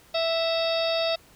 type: harmonic tone with a mistuned harmonic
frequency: 659.3 Hz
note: E5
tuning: in tune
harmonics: 1 / 2 / 3 / 4 / 5 / 6 / 7 / 8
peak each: -24 / -36 / -40 / -34 / -39 / -31 / -34 / -37 dBFS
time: 0.14-1.16 s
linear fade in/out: 10 ms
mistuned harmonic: 6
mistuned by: -96 cents
effects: pink hiss -55 dBFS RMS until 1.35 s